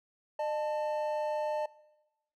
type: tone pair together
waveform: triangle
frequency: 606.3 / 880 Hz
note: D#5 / A5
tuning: -45 / 0 cents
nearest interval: tritone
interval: 645 cents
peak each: -30 / -33 dBFS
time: 0.39-1.66 s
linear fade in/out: 5 ms
effects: noise-tail reverb RT60 1.0 s tail -21 dB re dry